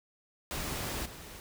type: noise with level steps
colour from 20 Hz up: pink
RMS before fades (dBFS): -36 / -47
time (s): 0.51-1.4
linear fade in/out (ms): 0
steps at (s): 1.05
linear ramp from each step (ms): 10
effects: none